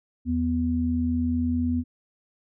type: tone pair together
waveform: sine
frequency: 82.39 / 246.9 Hz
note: E2 / B3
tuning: 0 / 0 cents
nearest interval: octave + perfect fifth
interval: 1900 cents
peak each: -27 / -23 dBFS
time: 0.25-1.84 s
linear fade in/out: 50 ms
effects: none